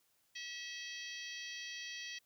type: harmonic tone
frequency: 646 Hz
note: E5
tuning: 35 cents flat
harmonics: 3 / 4 / 5 / 6 / 7 / 8 / 9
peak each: -48 / -50 / -49 / -56 / -51 / -58 / -53 dBFS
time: 0.35-2.19 s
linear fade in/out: 10 ms
effects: white hiss -75 dBFS RMS until 2.25 s